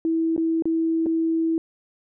sine tone with dropouts, 326.2 Hz, E4, 18 cents flat, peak -19 dBFS, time 0.05-1.58 s, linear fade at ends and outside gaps 1 ms, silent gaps 0.364-0.378 / 0.623-0.655 / 1.06-1.065 s, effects none

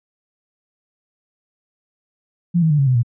sine tone with pitch steps, 172.8 / 160.3 / 148.7 / 137.95 / 127.97 / 118.71 Hz, F3 / E3 / D3 / C#3 / C3 / A#2, -18 / -48 / +22 / -8 / -38 / +32 cents, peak -12 dBFS, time 2.54-3.032 s, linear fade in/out 20 ms, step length 82 ms, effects none

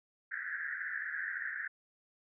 pink band-pass noise, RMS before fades -39 dBFS, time 0.31-1.68 s, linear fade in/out 10 ms, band 1500 to 1900 Hz, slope 96 dB/octave, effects none

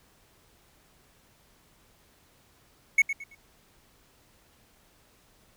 triangle tone with echo, 2207 Hz, C#7, 8 cents flat, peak -14 dBFS, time 2.98-3.02 s, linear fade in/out 5 ms, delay 110 ms, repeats 3, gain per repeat -11 dB, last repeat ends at 3.35 s, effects pink hiss -62 dBFS RMS until 5.56 s

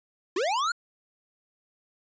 square linear sweep, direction up, 325.4 to 1455 Hz, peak -25 dBFS, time 0.36-0.72 s, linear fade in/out 5 ms, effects resampled to 16000 Hz

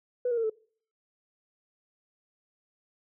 sine tone with pitch steps, 493.9 / 474.3 / 455.5 / 437.5 Hz, B4 / A#4 / A#4 / A4, 0 / +30 / -40 / -10 cents, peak -24 dBFS, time 0.25-0.498 s, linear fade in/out 5 ms, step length 62 ms, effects noise-tail reverb RT60 0.5 s tail -25 dB re dry + tanh soft clip ceiling -20 dBFS

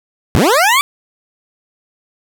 20% pulse linear sweep, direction up, 59 to 1174.7 Hz, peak -4 dBFS, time 0.35-0.81 s, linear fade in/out 0 ms, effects none

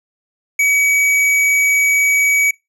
square tone, 2271 Hz, C#7, 41 cents sharp, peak -12 dBFS, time 0.59-2.51 s, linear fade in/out 5 ms, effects noise-tail reverb RT60 0.2 s tail -21 dB re dry + low-pass 12000 Hz 12 dB/octave

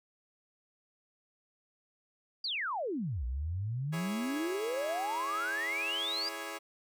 sine exponential two-way sweep, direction down then up, 4913 to 58.27 to 4913 Hz, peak -32 dBFS, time 2.44-6.29 s, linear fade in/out 5 ms, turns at 3.25 s
10% pulse chord, C# minor, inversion first, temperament equal, 329.6 / 415.3 / 554.4 Hz, E4 / G#4 / C#5, 0 / 0 / 0 cents, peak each -35 dBFS, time 3.92-6.59 s, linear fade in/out 20 ms
effects none

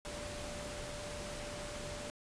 sine tone in noise, 589 Hz, D5, 5 cents sharp, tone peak -46 dBFS, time 0.05-2.1 s, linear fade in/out 0 ms, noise pink, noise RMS -44 dBFS, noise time 0.05-2.1 s, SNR -5 dB, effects resampled to 22050 Hz

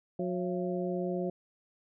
harmonic tone with a mistuned harmonic, 181 Hz, F#3, 38 cents flat, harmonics 1 / 2 / 3 / 4, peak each -34 / -34 / -37 / -40 dBFS, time 0.19-1.3 s, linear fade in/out 5 ms, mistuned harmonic 4, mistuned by -110 cents, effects none

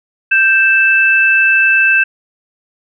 sine tone pair together, 1568 / 2639 Hz, G6 / E7, 0 / +1 cents, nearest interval major sixth, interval 901 cents, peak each -10 dBFS, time 0.31-2.04 s, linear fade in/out 10 ms, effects none

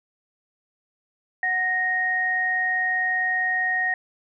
sine tone pair together, 740 / 1864.7 Hz, F#5 / A#6, 0 / 0 cents, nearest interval octave + major third, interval 1600 cents, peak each -29 / -21 dBFS, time 1.43-3.94 s, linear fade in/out 2 ms, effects none

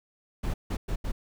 brown noise bursts at uneven times, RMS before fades -29 dBFS, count 4, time 0.43-0.54 / 0.7-0.77 / 0.88-0.96 / 1.04-1.12 s, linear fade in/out 10 ms, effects none

